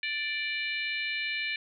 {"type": "harmonic tone with a mistuned harmonic", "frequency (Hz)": 587.3, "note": "D5", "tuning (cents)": 0, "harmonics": [3, 4, 5, 6, 7], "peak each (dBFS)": [-36, -32, -38, -42, -41], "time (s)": [0.03, 1.56], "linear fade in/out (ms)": 2, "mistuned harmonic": 6, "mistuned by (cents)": 48, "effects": []}